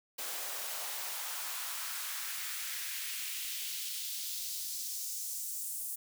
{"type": "noise with high-pass filter sweep", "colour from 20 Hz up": "white", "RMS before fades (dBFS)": -39, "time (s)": [0.18, 5.96], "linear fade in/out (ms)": 10, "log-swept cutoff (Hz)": [480, 9200], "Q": 1.4, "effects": []}